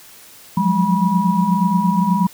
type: tone cluster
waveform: sine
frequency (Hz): 175.6 / 184 / 205.9 / 972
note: F3 / F#3 / G#3 / B5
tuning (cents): +10 / -9 / -15 / -28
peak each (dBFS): -19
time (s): 0.57-2.27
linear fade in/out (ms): 5
effects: white hiss -43 dBFS RMS until 2.33 s